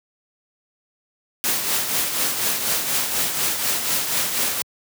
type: noise with tremolo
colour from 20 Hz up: white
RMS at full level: -20 dBFS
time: 1.44-4.62 s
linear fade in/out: 0 ms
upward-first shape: triangle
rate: 4.1 Hz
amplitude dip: 55%
effects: high-pass 100 Hz 12 dB/octave